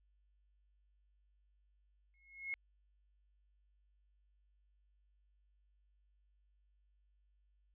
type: tone with exponential growth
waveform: sine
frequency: 2169 Hz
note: C#7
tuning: 38 cents flat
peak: -35 dBFS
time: 2.14-2.54 s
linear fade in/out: 0 ms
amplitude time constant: 85 ms
effects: added 50 Hz sine -70 dBFS peak until 7.74 s + resampled to 8000 Hz